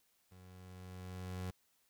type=tone with level ramp; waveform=30% pulse; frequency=91.8 Hz; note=F#2; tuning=13 cents flat; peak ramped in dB=-54 to -36 dBFS; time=0.31-1.51 s; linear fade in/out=10 ms; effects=white hiss -75 dBFS RMS until 1.89 s